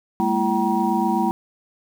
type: tone cluster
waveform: sine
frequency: 202.3 / 230.1 / 336.4 / 770 / 951 Hz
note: G#3 / A#3 / E4 / G5 / A#5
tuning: -45 / -22 / +35 / -31 / +34 cents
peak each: -24 dBFS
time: 0.2-1.31 s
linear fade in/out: 0 ms
effects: 7-bit